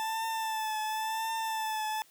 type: tone with vibrato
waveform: 40% pulse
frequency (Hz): 880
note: A5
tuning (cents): 0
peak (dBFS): -30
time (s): 0-2.02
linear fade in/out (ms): 0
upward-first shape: triangle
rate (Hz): 0.94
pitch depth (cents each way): 40
effects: white hiss -61 dBFS RMS until 2.1 s + high-pass 100 Hz 12 dB/octave